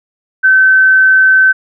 sine tone, 1534 Hz, G6, 38 cents flat, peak -4 dBFS, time 0.43-1.53 s, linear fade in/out 20 ms, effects none

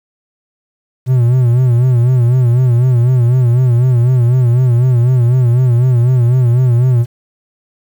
triangle tone with vibrato, 123.47 Hz, B2, in tune, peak -5 dBFS, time 1.06-7.06 s, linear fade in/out 50 ms, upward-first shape sine, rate 4 Hz, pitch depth 89 cents each way, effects 7-bit

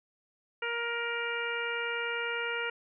harmonic tone, 470 Hz, A#4, 14 cents sharp, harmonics 1 / 2 / 3 / 4 / 5 / 6, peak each -37 / -41 / -35 / -39 / -38 / -40 dBFS, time 0.62-2.7 s, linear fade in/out 5 ms, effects none

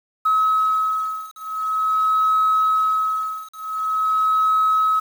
sine beating tone pair, 1282 / 1282.46 Hz, E6 / E6, -49 / -48 cents, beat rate 0.46 Hz, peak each -19 / -19 dBFS, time 0.25-5 s, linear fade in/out 10 ms, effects tanh soft clip ceiling -11 dBFS + 7-bit

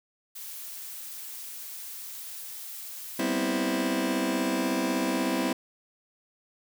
blue noise, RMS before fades -40 dBFS, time 0.35-3.21 s, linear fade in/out 10 ms
sawtooth chord, C major seventh, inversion second, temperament just, 196.22 / 245.3 / 261.6 / 327 Hz, G3 / B3 / C4 / E4, +2 / -12 / 0 / -14 cents, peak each -29 / -30 / -25 / -26 dBFS, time 3.19-5.53 s, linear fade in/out 5 ms
effects none

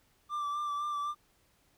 triangle tone with vibrato, 1174.7 Hz, D6, in tune, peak -30 dBFS, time 0.29-1.15 s, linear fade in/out 50 ms, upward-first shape sine, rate 3.9 Hz, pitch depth 27 cents each way, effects pink hiss -69 dBFS RMS until 1.77 s

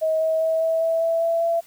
sine tone with pitch steps, 635 / 640.2 / 645.4 / 650.6 / 655.9 / 661.2 / 666.6 / 672 Hz, D#5 / D#5 / E5 / E5 / E5 / E5 / E5 / E5, +35 / +49 / -37 / -23 / -9 / +5 / +19 / +33 cents, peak -18 dBFS, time 0.01-1.61 s, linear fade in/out 20 ms, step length 200 ms, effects white hiss -52 dBFS RMS until 1.66 s

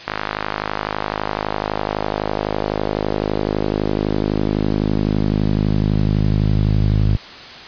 sawtooth tone with band-pass filter sweep, 51.91 Hz, G#1, in tune, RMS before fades -19 dBFS, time 0.07-7.17 s, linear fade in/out 5 ms, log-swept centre 1500 to 110 Hz, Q 1.2, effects white hiss -35 dBFS RMS until 7.67 s + resampled to 11025 Hz

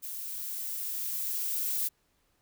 violet noise with level ramp, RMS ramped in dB -39 to -30 dBFS, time 0.02-1.89 s, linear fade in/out 20 ms, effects pink hiss -72 dBFS RMS until 2.41 s

